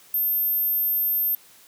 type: tone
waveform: sine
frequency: 13290 Hz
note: G#9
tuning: in tune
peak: -20 dBFS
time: 0.14-1.35 s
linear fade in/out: 2 ms
effects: white hiss -52 dBFS RMS until 1.67 s + high-pass 100 Hz 12 dB/octave